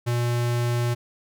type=tone; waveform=square; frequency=120 Hz; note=B2; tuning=49 cents flat; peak=-22 dBFS; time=0.06-0.95 s; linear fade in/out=20 ms; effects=none